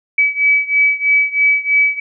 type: beating tone pair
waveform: sine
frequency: 2286 / 2289.1 Hz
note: D7 / D7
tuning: -47 / -45 cents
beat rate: 3.1 Hz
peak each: -13 / -15 dBFS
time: 0.18-2 s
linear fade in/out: 5 ms
effects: none